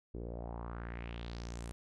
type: tone with low-pass filter sweep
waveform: sawtooth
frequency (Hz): 58.27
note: A#1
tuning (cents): 0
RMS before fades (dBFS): -43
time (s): 0.14-1.72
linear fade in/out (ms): 0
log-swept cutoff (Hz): 380 to 10000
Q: 3.1
effects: none